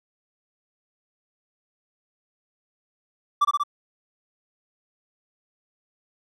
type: tone with echo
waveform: triangle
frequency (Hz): 1166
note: D6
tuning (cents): -13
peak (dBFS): -13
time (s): 3.41-3.45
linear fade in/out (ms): 10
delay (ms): 62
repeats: 3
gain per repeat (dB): -2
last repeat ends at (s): 3.636
effects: none